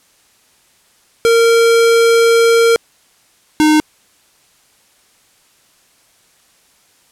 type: tone pair in turn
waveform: square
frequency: 461.5 / 306.8 Hz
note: A#4 / D#4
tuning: -17 / -24 cents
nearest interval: perfect fifth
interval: 707 cents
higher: first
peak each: -8 dBFS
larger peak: neither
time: 1.25-2.76 / 3.6-3.8 s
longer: first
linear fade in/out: 0 ms
effects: white hiss -53 dBFS RMS until 7.11 s + low-pass 11000 Hz 12 dB/octave